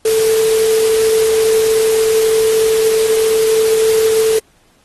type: tone in noise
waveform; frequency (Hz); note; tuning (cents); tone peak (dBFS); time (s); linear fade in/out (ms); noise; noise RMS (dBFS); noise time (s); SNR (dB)
sine; 442.3; A4; +9; -10; 0.05-4.39; 5; white; -22; 0.05-4.39; +9
effects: pink hiss -54 dBFS RMS until 4.84 s + AAC 32 kbps